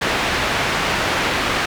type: low-pass noise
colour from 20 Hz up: white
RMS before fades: -20 dBFS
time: 0.01-1.66 s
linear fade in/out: 10 ms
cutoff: 2400 Hz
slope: 12 dB/octave
effects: none